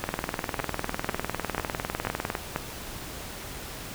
two click trains, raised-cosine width 0.5 ms, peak -12 / -11 dBFS, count 47 / 5, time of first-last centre 0.04-2.352 / 0.6-2.561 s, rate 19.9 / 2.04 Hz, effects pink hiss -39 dBFS RMS until 3.94 s

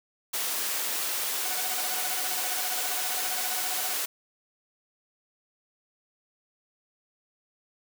white high-pass noise, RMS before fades -30 dBFS, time 0.33-4.06 s, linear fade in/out 10 ms, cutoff 370 Hz, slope 12 dB/octave
sawtooth tone with tremolo, 740 Hz, F#5, in tune, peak -30 dBFS, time 1.44-3.94 s, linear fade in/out 20 ms, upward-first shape sine, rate 15 Hz, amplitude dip 90%
effects none

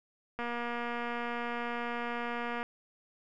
click train, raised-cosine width 0.5 ms, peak -22 dBFS, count 534, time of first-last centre 0.39-2.629 s, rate 238 Hz, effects none

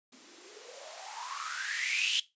violet noise with band-pass filter sweep, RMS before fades -36 dBFS, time 0.12-2.2 s, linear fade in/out 5 ms, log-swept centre 240 to 3200 Hz, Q 9.4, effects noise-tail reverb RT60 0.2 s tail -17 dB re dry + resampled to 16000 Hz

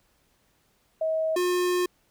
sine / square tone pair in turn, 638 / 358.6 Hz, D#5 / F4, +43 / +46 cents, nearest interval minor seventh, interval 997 cents, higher first, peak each -23 dBFS, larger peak neither, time 1.01-1.36 / 1.36-1.86 s, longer second, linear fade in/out 5 ms, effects pink hiss -67 dBFS RMS until 2.1 s

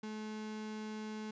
35% pulse tone, 215.4 Hz, A3, 37 cents flat, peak -39 dBFS, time 0.03-1.31 s, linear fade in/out 5 ms, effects resampled to 16000 Hz

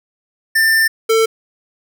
square tone pair in turn, 1789 / 447.2 Hz, A6 / A4, +28 / +28 cents, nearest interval 2 octaves, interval 2400 cents, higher first, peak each -11 dBFS, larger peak neither, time 0.55-0.88 / 1.09-1.26 s, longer first, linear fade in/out 10 ms, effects none

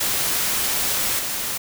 white noise with level steps, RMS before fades -22 / -26 dBFS, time 0-1.58 s, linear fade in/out 10 ms, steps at 1.19 s, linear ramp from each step 2 ms, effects none

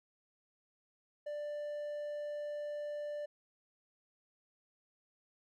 triangle tone, 590 Hz, D5, 8 cents sharp, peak -36 dBFS, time 1.26-3.26 s, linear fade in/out 10 ms, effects none

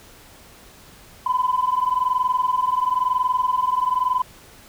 sine tone pair together, 998 / 1019 Hz, B5 / C6, +18 / -46 cents, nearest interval unison, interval 36 cents, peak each -20 dBFS, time 1.26-4.22 s, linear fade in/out 5 ms, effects tanh soft clip ceiling -11 dBFS + pink hiss -47 dBFS RMS until 4.68 s

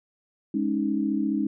sine chord, Ab suspended fourth, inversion none, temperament just, 207.7 / 276.9 / 311.5 Hz, Ab3 / Db4 / Eb4, 0 / -2 / +2 cents, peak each -27 dBFS, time 0.54-1.47 s, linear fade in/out 5 ms, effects none

